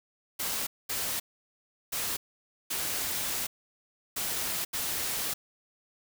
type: noise bursts at uneven times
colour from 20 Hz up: white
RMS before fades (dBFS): -32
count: 6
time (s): 0.39-0.67 / 0.89-1.2 / 1.92-2.17 / 2.7-3.47 / 4.16-4.65 / 4.73-5.34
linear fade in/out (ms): 10
effects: none